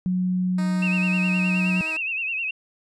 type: tone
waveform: sine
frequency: 182.8 Hz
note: F#3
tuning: 21 cents flat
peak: -20 dBFS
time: 0.06-1.81 s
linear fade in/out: 0 ms
type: tone with pitch glide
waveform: 10% pulse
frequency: 310.6 to 317.5 Hz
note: D#4 to D#4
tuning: -3 to +35 cents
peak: -25 dBFS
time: 0.58-1.97 s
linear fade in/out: 5 ms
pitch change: +38 cents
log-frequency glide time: 1.47-1.75 s
type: tone with vibrato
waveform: sine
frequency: 2637 Hz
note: E7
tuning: in tune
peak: -24 dBFS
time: 0.82-2.51 s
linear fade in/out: 5 ms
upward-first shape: sine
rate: 9.6 Hz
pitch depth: 84 cents each way
effects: resampled to 24000 Hz